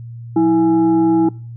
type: tone with frequency modulation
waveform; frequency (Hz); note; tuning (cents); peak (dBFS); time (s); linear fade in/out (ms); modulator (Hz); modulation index
sine; 325.4; E4; -22; -10; 0.36-1.29; 5; 506; 0.53
effects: noise-tail reverb RT60 0.4 s tail -23 dB re dry + added 117 Hz sine -29 dBFS peak until 1.56 s